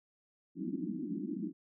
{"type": "band-pass noise", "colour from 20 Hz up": "white", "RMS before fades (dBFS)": -38, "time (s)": [0.55, 1.53], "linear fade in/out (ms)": 50, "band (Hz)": [170, 340], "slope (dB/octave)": 96, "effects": []}